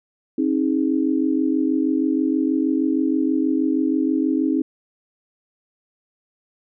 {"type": "tone cluster", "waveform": "sine", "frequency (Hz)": [268.5, 314.8, 415.3], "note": ["C4", "D#4", "G#4"], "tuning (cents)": [45, 20, 0], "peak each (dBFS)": [-20, -20, -29], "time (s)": [0.38, 4.62], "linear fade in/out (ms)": 5, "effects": []}